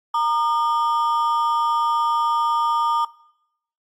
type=ring-modulated tone; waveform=triangle; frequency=1071 Hz; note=C6; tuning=40 cents sharp; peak=-13 dBFS; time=0.14-3.05 s; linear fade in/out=5 ms; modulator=142 Hz; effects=noise-tail reverb RT60 0.8 s tail -20 dB re dry + AAC 64 kbps